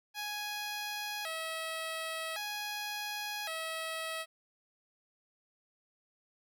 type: tone with vibrato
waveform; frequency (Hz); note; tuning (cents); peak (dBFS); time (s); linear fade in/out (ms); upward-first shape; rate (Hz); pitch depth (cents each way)
10% pulse; 733; F#5; -16; -28; 0.14-4.26; 50; square; 0.45; 220
effects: none